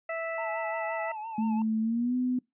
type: harmonic tone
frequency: 658 Hz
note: E5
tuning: 3 cents flat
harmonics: 1 / 2 / 3 / 4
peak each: -32 / -39 / -37 / -44 dBFS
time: 0.09-1.12 s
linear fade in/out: 5 ms
type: tone with vibrato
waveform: triangle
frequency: 880 Hz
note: A5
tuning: in tune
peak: -33 dBFS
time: 0.38-1.62 s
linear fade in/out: 2 ms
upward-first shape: sine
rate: 5.8 Hz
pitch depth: 69 cents each way
type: tone with pitch glide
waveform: sine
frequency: 220 to 251.3 Hz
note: A3 to B3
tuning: 0 to +30 cents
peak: -25 dBFS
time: 1.38-2.39 s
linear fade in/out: 5 ms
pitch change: +230 cents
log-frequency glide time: 1.81-2.15 s
effects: noise-tail reverb RT60 0.2 s tail -25 dB re dry + resampled to 8000 Hz